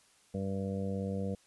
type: harmonic tone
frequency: 97.2 Hz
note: G2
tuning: 14 cents flat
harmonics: 1 / 2 / 3 / 4 / 5 / 6 / 7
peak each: -38 / -35 / -47 / -49 / -39 / -46 / -50 dBFS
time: 0.34-1.35 s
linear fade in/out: 5 ms
effects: white hiss -65 dBFS RMS until 1.46 s + resampled to 24000 Hz